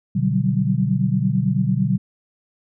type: chord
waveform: sine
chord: G major seventh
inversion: first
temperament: equal with one note detuned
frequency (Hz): 123.47 / 146.83 / 185 / 193.97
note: B2 / D3 / F#3 / G3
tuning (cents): 0 / 0 / 0 / -18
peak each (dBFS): -22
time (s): 0.15-1.98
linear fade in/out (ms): 10
effects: none